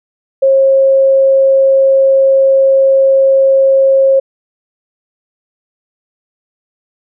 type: tone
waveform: sine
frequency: 539 Hz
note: C#5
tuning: 49 cents flat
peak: -5 dBFS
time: 0.42-4.2 s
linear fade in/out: 10 ms
effects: none